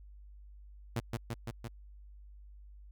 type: tone with echo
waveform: sawtooth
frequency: 116.54 Hz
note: A#2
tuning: in tune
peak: -27 dBFS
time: 0.96-1 s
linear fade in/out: 5 ms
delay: 170 ms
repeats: 4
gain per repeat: -2 dB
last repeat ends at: 1.68 s
effects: added 50 Hz sine -50 dBFS peak until 2.91 s